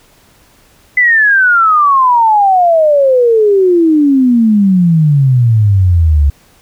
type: exponential sweep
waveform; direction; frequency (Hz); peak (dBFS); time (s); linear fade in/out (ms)
sine; down; 2027 to 69.3; -5; 0.97-6.3; 5
effects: pink hiss -47 dBFS RMS until 6.61 s